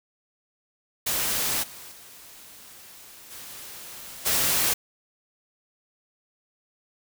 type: noise with level steps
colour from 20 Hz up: white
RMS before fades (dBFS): -26 / -43 / -47 / -41 / -23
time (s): 1.06-4.74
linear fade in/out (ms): 10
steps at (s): 1.62 / 1.91 / 3.3 / 4.25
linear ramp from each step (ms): 20
effects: none